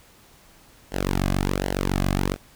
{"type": "tone with flanger", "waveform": "sawtooth", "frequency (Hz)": 47.21, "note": "F#1", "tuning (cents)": 36, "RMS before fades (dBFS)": -24, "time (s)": [0.91, 2.37], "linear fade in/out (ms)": 50, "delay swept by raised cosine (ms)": [0.81, 2.21], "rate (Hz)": 1.3, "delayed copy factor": -0.8, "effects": ["pink hiss -53 dBFS RMS until 2.55 s"]}